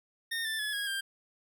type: tone with pitch steps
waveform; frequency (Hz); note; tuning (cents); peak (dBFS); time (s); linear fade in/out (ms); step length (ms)
25% pulse; 1834 / 1769.5 / 1707.2 / 1647.2 / 1589.2; A#6 / A6 / G#6 / G#6 / G6; -29 / +9 / +47 / -15 / +23; -28; 0.31-1.01; 10; 140
effects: none